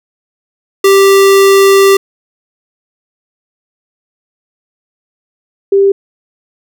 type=tone pair in turn; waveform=square / sine; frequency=392 / 394.7 Hz; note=G4 / G4; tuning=0 / +12 cents; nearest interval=unison; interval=12 cents; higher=second; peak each=-4 dBFS; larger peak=neither; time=0.84-1.97 / 5.72-5.92 s; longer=first; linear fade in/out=5 ms; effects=none